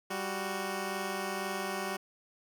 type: tone pair together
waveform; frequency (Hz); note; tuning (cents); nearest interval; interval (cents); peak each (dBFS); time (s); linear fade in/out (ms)
10% pulse; 196 / 370; G3 / F#4; 0 / 0; major seventh; 1100; -28 / -28; 0.1-1.97; 10
effects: none